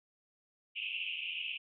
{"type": "band-pass noise", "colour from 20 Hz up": "pink", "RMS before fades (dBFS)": -39, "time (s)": [0.75, 1.58], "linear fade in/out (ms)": 20, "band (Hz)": [2500, 3000], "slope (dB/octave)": 96, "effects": []}